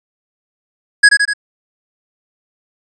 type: tone with echo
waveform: square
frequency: 1664 Hz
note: G#6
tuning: 3 cents sharp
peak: -3 dBFS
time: 1.03-1.09 s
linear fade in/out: 10 ms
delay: 82 ms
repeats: 3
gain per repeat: -4 dB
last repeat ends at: 1.336 s
effects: resampled to 22050 Hz